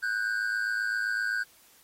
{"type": "tone pair together", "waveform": "triangle", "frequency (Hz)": [1482, 1589.7], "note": ["F#6", "G6"], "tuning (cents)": [2, 24], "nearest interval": "minor second", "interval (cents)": 122, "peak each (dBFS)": -28, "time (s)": [0.02, 1.44], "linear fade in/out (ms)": 20, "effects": ["white hiss -59 dBFS RMS until 1.83 s", "AAC 48 kbps"]}